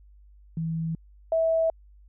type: tone pair in turn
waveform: sine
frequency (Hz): 162.9 / 651.6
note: E3 / E5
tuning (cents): -20 / -20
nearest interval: 2 octaves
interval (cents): 2400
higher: second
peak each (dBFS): -26 / -20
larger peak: second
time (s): 0.57-0.95 / 1.32-1.7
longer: neither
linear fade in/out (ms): 2
effects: added 50 Hz sine -50 dBFS peak until 2.08 s